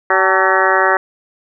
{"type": "harmonic tone with a mistuned harmonic", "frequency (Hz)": 190, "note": "F#3", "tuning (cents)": 46, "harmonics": [2, 3, 4, 5, 6, 7, 8, 9, 10], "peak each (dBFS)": [-19, -19, -19, -19, -19, -19, -19, -19, -19], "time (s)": [0.1, 0.97], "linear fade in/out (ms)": 2, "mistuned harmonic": 5, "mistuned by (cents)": -87, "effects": []}